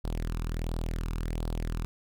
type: tone with flanger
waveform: sawtooth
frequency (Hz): 40.69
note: E1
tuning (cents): -22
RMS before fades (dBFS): -32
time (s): 0.04-1.85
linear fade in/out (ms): 0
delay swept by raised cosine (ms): 0.22 to 0.8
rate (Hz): 1.4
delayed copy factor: +0.6
effects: none